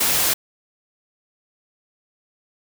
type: noise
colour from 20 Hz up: white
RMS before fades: -19 dBFS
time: 0-0.34 s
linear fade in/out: 10 ms
effects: none